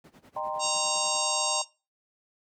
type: noise with tremolo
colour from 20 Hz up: brown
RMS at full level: -42 dBFS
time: 0.04-1.17 s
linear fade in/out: 2 ms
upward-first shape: sine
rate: 10 Hz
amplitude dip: 90%
type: chord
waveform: sine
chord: C minor seventh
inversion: first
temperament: equal with one note detuned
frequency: 613 / 784 / 932.3 / 1046.5 Hz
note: Eb5 / G5 / Bb5 / C6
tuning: -26 / 0 / 0 / 0 cents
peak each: -35 dBFS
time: 0.36-1.62 s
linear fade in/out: 5 ms
type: harmonic tone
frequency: 928 Hz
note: A#5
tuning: 8 cents flat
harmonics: 3 / 4 / 5 / 6 / 7 / 8 / 9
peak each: -34 / -34 / -34 / -34 / -34 / -34 / -34 dBFS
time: 0.59-1.65 s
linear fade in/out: 50 ms
effects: noise-tail reverb RT60 0.3 s tail -21 dB re dry + high-pass 200 Hz 12 dB/octave